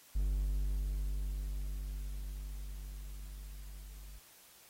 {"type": "tone with level ramp", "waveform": "triangle", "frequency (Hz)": 49, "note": "G1", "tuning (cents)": 0, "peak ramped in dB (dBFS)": [-27, -45], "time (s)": [0.15, 4.19], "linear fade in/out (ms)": 10, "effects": ["white hiss -60 dBFS RMS until 4.69 s", "AAC 48 kbps"]}